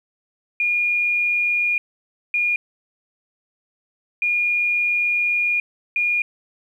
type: tone bursts at uneven times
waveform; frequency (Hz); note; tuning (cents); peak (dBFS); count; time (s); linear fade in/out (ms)
sine; 2429; D#7; -42; -17; 4; 0.6-1.78 / 2.34-2.56 / 4.22-5.6 / 5.96-6.22; 2
effects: 9-bit